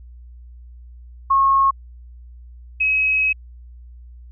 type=tone pair in turn; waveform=sine; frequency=1089 / 2553 Hz; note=C#6 / D#7; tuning=-31 / +44 cents; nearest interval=octave + minor third; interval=1475 cents; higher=second; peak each=-12 / -15 dBFS; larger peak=first; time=1.3-1.71 / 2.8-3.33 s; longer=second; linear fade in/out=10 ms; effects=added 60 Hz sine -38 dBFS peak until 4.31 s

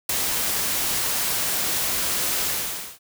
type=noise with ADSR envelope; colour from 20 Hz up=white; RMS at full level=-20 dBFS; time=0.09-2.99 s; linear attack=5 ms; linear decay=7 ms; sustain=-4 dB; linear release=520 ms; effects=none

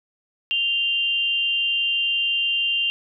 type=tone pair together; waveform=sine; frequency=2791 / 3137 Hz; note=F7 / G7; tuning=-2 / +1 cents; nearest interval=major second; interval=203 cents; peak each=-20 / -26 dBFS; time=0.51-2.9 s; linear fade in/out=0 ms; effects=none

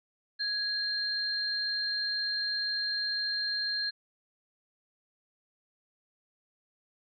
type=tone pair together; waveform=sine; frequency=1661.2 / 4186 Hz; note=G#6 / C8; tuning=0 / 0 cents; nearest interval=octave + major third; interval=1600 cents; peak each=-35 / -30 dBFS; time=0.39-3.91 s; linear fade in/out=20 ms; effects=none

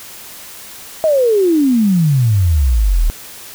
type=exponential sweep; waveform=sine; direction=down; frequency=651 to 35.86 Hz; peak=-9 dBFS; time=1.04-3.1 s; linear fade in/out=0 ms; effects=white hiss -34 dBFS RMS until 3.54 s

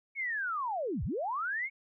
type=linear two-way sweep; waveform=sine; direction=down then up; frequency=2240 to 49 to 2240 Hz; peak=-31 dBFS; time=0.15-1.7 s; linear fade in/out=50 ms; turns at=1.04 s; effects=none

